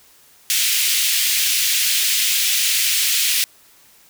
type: high-pass noise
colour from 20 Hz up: pink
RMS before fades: -18 dBFS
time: 0.5-3.44 s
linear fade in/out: 0 ms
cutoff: 2400 Hz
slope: 24 dB/octave
effects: white hiss -51 dBFS RMS until 4.09 s